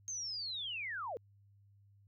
sine linear sweep, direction down, 6420 to 421.4 Hz, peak -38 dBFS, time 0.08-1.17 s, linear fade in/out 0 ms, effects added 100 Hz sine -62 dBFS peak until 2.07 s

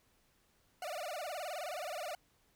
40% pulse tone with vibrato, 659 Hz, E5, 1 cent flat, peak -38 dBFS, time 0.82-2.15 s, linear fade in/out 2 ms, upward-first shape sine, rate 19 Hz, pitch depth 220 cents each way, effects pink hiss -72 dBFS RMS until 2.55 s

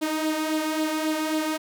sawtooth tone with flanger, 311.8 Hz, D#4, 4 cents sharp, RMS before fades -26 dBFS, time 0.01-1.58 s, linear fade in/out 20 ms, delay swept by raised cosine 0.23 to 2.43 ms, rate 3.7 Hz, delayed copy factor +0.5, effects none

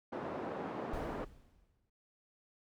pink band-pass noise, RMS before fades -41 dBFS, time 0.12-1.25 s, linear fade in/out 10 ms, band 250 to 930 Hz, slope 12 dB/octave
brown noise with exponential decay, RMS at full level -40 dBFS, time 0.93-1.9 s, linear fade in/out 5 ms, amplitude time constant 210 ms
effects none

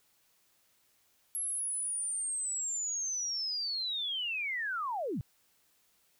sine linear sweep, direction down, 11250 to 96.1 Hz, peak -32 dBFS, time 1.35-5.21 s, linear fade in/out 0 ms, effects white hiss -70 dBFS RMS until 6.19 s

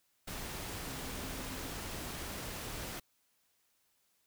sine tone in noise, 261.6 Hz, C4, in tune, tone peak -50 dBFS, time 0.86-1.79 s, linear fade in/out 10 ms, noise pink, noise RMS -42 dBFS, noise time 0.27-3 s, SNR -11 dB, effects white hiss -75 dBFS RMS until 4.26 s

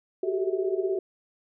sine tone cluster, 372.5 / 388.4 / 407.9 / 441 / 651 Hz, F#4 / G4 / G#4 / A4 / E5, +12 / -16 / -31 / +4 / -22 cents, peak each -28 / -28 / -34 / -37 / -36 dBFS, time 0.23-0.99 s, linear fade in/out 5 ms, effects none

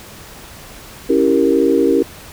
sine chord, C# diminished seventh, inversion none, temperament equal, 277.2 / 329.6 / 392 / 466.2 Hz, C#4 / E4 / G4 / Bb4, 0 / 0 / 0 / 0 cents, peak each -16 dBFS, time 1.09-2.03 s, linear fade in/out 10 ms, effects pink hiss -37 dBFS RMS until 2.32 s

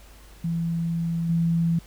sine tone with level steps, 167.2 Hz, E3, 25 cents sharp, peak -23 / -19 dBFS, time 0.44-1.79 s, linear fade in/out 5 ms, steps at 1.29 s, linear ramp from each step 5 ms, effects added 50 Hz sine -47 dBFS peak until 1.86 s + pink hiss -52 dBFS RMS until 1.86 s

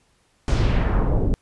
brown noise with low-pass filter sweep, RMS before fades -19 dBFS, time 0.48-1.34 s, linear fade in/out 0 ms, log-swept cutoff 7700 to 350 Hz, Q 1.3, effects pink hiss -63 dBFS RMS until 1.41 s + resampled to 24000 Hz

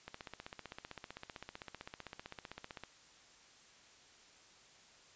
click train, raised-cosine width 0.3 ms, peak -29 dBFS, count 44, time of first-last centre 0.08-2.836 s, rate 15.6 Hz, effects white hiss -62 dBFS RMS until 5.15 s + resampled to 16000 Hz

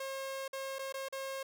sawtooth tone with dropouts, 538 Hz, C5, 48 cents sharp, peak -34 dBFS, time 0-1.43 s, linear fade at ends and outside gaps 5 ms, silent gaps 0.48-0.53 / 0.786-0.791 / 0.925-0.94 / 1.086-1.125 s, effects none

